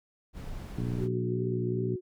brown noise, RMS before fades -39 dBFS, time 0.33-1.09 s, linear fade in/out 50 ms
harmonic tone, 59.9 Hz, A#1, 48 cents sharp, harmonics 2 / 3 / 4 / 5 / 6 / 7, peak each -31 / -35 / -38 / -40 / -46 / -45 dBFS, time 0.77-1.96 s, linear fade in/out 10 ms
sine tone with vibrato, 370 Hz, F#4, in tune, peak -32 dBFS, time 0.97-2.01 s, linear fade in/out 50 ms, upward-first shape triangle, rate 2.6 Hz, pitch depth 40 cents each way
effects none

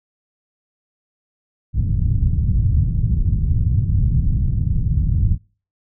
white low-pass noise, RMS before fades -17 dBFS, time 1.73-5.38 s, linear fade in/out 50 ms, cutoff 130 Hz, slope 24 dB/octave, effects noise-tail reverb RT60 0.4 s tail -26 dB re dry

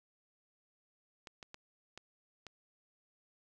clicks, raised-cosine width 0.2 ms, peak -30 dBFS, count 5, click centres 1.272 / 1.428 / 1.544 / 1.976 / 2.467 s, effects none

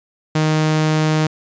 sawtooth tone, 155.56 Hz, D#3, in tune, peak -10 dBFS, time 0.35-1.27 s, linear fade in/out 5 ms, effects resampled to 16000 Hz

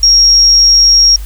sine tone, 5588 Hz, F8, in tune, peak -3 dBFS, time 0.03-1.16 s, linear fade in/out 2 ms, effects added 50 Hz sine -20 dBFS peak until 1.25 s + white hiss -37 dBFS RMS until 1.25 s

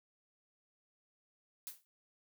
blue noise with exponential decay, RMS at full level -41 dBFS, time 1.67-1.85 s, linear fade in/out 0 ms, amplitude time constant 37 ms, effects none

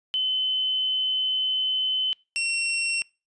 sine / sawtooth tone pair in turn, 3044 / 2725 Hz, F#7 / F7, +48 / -43 cents, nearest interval major second, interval 191 cents, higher first, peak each -22 / -20 dBFS, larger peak second, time 0.14-2.13 / 2.36-3.02 s, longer first, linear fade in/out 0 ms, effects noise-tail reverb RT60 0.3 s tail -25 dB re dry + resampled to 22050 Hz

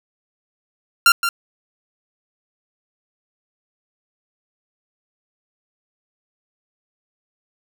sawtooth tone with echo, 1383 Hz, F6, 17 cents flat, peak -5 dBFS, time 1.06-1.12 s, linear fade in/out 2 ms, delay 170 ms, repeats 1, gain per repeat -9 dB, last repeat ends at 1.29 s, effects none

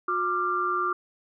sine tone cluster, 360.9 / 1185 / 1384 Hz, F#4 / D6 / F6, -43 / +15 / -16 cents, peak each -32 / -25 / -30 dBFS, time 0.08-0.93 s, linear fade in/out 5 ms, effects none

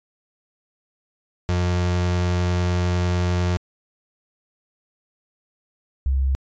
35% pulse / sine tone pair in turn, 88.9 / 66.82 Hz, F2 / C2, +31 / +37 cents, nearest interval perfect fourth, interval 494 cents, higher first, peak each -17 dBFS, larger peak neither, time 1.49-3.57 / 6.06-6.35 s, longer first, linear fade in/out 0 ms, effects resampled to 16000 Hz

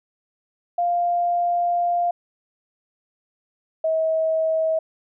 sine tone pair in turn, 698.5 / 641.1 Hz, F5 / E5, 0 / -48 cents, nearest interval minor second, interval 148 cents, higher first, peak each -18 dBFS, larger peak neither, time 0.78-2.11 / 3.84-4.79 s, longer first, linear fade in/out 5 ms, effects none

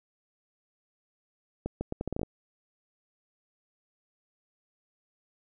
accelerating click train, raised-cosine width 2 ms, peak -18 dBFS, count 10, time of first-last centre 1.66-2.232 s, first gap 150 ms, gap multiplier 0.76, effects none

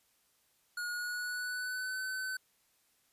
square tone with pitch glide, 1443 to 1520 Hz, F#6 to F#6, -44 to +46 cents, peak -36 dBFS, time 0.77-2.37 s, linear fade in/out 5 ms, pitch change +90 cents, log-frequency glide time 0.89-2 s, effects white hiss -72 dBFS RMS until 3.12 s + resampled to 32000 Hz

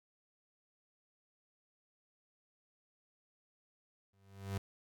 35% pulse tone with exponential growth, 98 Hz, G2, in tune, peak -32 dBFS, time 4.13-4.58 s, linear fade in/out 5 ms, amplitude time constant 96 ms, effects none

